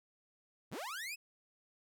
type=linear sweep; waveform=sawtooth; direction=up; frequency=61.74 to 2637 Hz; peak=-37 dBFS; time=0.71-1.16 s; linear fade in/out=20 ms; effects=none